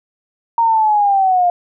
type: linear sweep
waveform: sine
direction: down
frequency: 932.3 to 698.5 Hz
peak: -10 dBFS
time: 0.58-1.5 s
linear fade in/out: 2 ms
effects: none